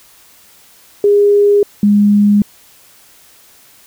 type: tone pair in turn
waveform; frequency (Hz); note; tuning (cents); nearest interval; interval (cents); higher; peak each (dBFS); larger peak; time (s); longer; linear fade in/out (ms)
sine; 408.3 / 205.5; G#4 / G#3; -29 / -18; octave; 1189; first; -6; neither; 1.04-1.63 / 1.83-2.42; neither; 2
effects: white hiss -45 dBFS RMS until 3.86 s